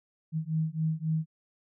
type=beating tone pair; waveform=sine; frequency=156.9 / 160.6 Hz; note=D#3 / E3; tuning=+15 / -45 cents; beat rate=3.7 Hz; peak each=-30 dBFS; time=0.32-1.26 s; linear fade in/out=50 ms; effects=none